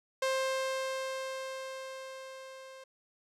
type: tone with level ramp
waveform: sawtooth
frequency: 528 Hz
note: C5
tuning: 16 cents sharp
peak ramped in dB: -24 to -44 dBFS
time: 0.22-2.84 s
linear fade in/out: 5 ms
effects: low-pass 9000 Hz 12 dB/octave